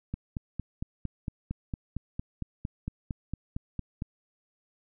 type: click train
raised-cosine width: 5 ms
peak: -20 dBFS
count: 18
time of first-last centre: 0.14-4.021 s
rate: 4.38 Hz
effects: none